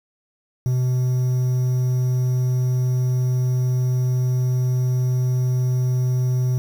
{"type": "tone with quantisation", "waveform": "triangle", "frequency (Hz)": 126.7, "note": "B2", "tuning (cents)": 45, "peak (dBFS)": -15, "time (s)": [0.66, 6.58], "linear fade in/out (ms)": 0, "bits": 7, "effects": []}